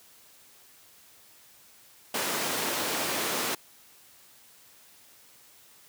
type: high-pass noise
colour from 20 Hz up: pink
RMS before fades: -30 dBFS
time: 2.14-3.55 s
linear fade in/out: 5 ms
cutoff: 310 Hz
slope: 12 dB/octave
effects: white hiss -56 dBFS RMS until 5.88 s + high-pass 60 Hz 12 dB/octave